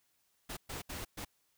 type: noise bursts at uneven times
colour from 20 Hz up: pink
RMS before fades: -42 dBFS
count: 4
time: 0.49-0.57 / 0.69-0.82 / 0.89-1.05 / 1.17-1.25 s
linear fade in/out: 10 ms
effects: white hiss -75 dBFS RMS until 1.57 s